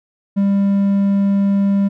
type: tone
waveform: triangle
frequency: 198.6 Hz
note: G3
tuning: 23 cents sharp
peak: -10 dBFS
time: 0.36-1.89 s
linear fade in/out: 20 ms
effects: none